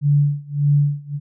sine tone with tremolo, 144.6 Hz, D3, 27 cents flat, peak -11 dBFS, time 0.01-1.2 s, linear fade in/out 50 ms, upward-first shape sine, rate 1.7 Hz, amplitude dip 95%, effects none

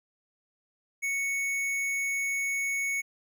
triangle tone with hard clipping, 2217 Hz, C#7, in tune, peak -29 dBFS, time 1.02-3.02 s, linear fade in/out 20 ms, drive 16 dB, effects none

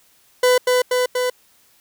40% pulse tone with echo, 500 Hz, B4, 21 cents sharp, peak -11 dBFS, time 0.43-0.58 s, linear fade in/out 5 ms, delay 240 ms, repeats 3, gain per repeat -2 dB, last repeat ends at 1.3 s, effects white hiss -56 dBFS RMS until 1.8 s

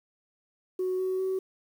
sine tone with pitch steps, 370 / 374.1 / 378.2 Hz, F#4 / F#4 / F#4, 0 / +19 / +38 cents, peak -25 dBFS, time 0.79-1.39 s, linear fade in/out 5 ms, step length 200 ms, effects tanh soft clip ceiling -23 dBFS + 9-bit

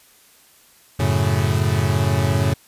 40% pulse chord, F# minor, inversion none, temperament equal, 92.5 / 110 / 138.59 Hz, F#2 / A2 / C#3, 0 / 0 / 0 cents, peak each -20 dBFS, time 0.99-2.54 s, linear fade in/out 10 ms, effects white hiss -52 dBFS RMS until 2.67 s + resampled to 32000 Hz

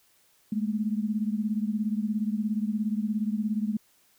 sine beating tone pair, 208.7 / 225.7 Hz, G#3 / A3, +9 / +44 cents, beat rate 17 Hz, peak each -27 / -30 dBFS, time 0.52-3.77 s, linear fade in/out 5 ms, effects white hiss -64 dBFS RMS until 4.18 s

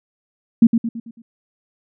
sine tone with echo, 230.2 Hz, A#3, 22 cents flat, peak -5 dBFS, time 0.62-0.67 s, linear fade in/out 5 ms, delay 110 ms, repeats 5, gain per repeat -7 dB, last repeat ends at 1.22 s, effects none

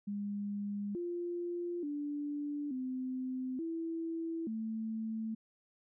sine tone with pitch steps, 203.5 / 348.3 / 291.5 / 257.2 / 329.3 / 221.5 Hz, G#3 / F4 / D4 / C4 / E4 / A3, -35 / -5 / -13 / -30 / -2 / +12 cents, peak -35 dBFS, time 0.07-5.35 s, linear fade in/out 10 ms, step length 880 ms, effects none

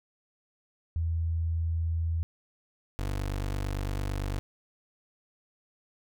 sine / 25% pulse tone pair in turn, 82.41 / 48.9 Hz, E2 / G1, 0 / -4 cents, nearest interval major sixth, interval 904 cents, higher first, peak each -26 dBFS, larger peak neither, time 0.96-2.23 / 2.99-4.39 s, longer second, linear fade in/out 0 ms, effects none

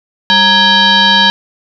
sine tone with frequency modulation, 2400 Hz, D7, 37 cents sharp, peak -5 dBFS, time 0.3-1.3 s, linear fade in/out 0 ms, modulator 734 Hz, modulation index 2.6, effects none

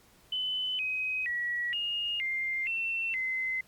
sine tone with pitch steps, 3019 / 2524 / 1926 / 2847 / 2103 / 2696 / 2054 Hz, F#7 / D#7 / B6 / F7 / C7 / E7 / C7, +34 / +24 / -44 / +33 / +8 / +38 / -33 cents, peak -29 dBFS, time 0.32-3.61 s, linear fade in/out 5 ms, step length 470 ms, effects pink hiss -61 dBFS RMS until 3.67 s + Opus 48 kbps

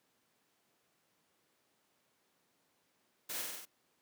white noise with echo, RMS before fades -41 dBFS, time 3.29-3.42 s, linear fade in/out 10 ms, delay 47 ms, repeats 5, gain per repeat -2 dB, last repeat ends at 3.655 s, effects pink hiss -75 dBFS RMS until 4.01 s + high-pass 200 Hz 12 dB/octave

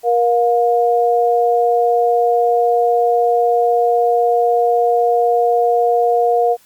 sine tone pair together, 473.8 / 709.9 Hz, A#4 / F5, +28 / +28 cents, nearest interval perfect fifth, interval 700 cents, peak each -14 dBFS, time 0.03-6.57 s, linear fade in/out 50 ms, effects white hiss -51 dBFS RMS until 6.65 s + Opus 48 kbps

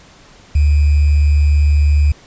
sine tone with sample-and-hold, 73.5 Hz, D2, 2 cents sharp, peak -8 dBFS, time 0.55-2.12 s, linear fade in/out 5 ms, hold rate 2450 Hz, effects pink hiss -44 dBFS RMS until 2.26 s + resampled to 16000 Hz

